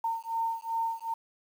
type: beating tone pair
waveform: sine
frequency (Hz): 910 / 912.6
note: A#5 / A#5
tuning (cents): -42 / -37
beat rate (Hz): 2.6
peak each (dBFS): -32 / -32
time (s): 0.04-1.14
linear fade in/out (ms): 5
effects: 9-bit